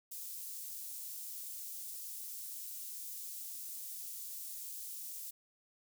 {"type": "high-pass noise", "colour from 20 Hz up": "white", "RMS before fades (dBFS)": -45, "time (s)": [0.11, 5.31], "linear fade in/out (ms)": 10, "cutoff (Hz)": 7200, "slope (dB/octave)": 12, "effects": []}